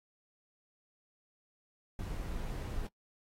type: noise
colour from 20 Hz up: brown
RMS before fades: -38 dBFS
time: 1.99-2.87 s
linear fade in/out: 2 ms
effects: noise-tail reverb RT60 0.1 s tail -21 dB re dry + AAC 48 kbps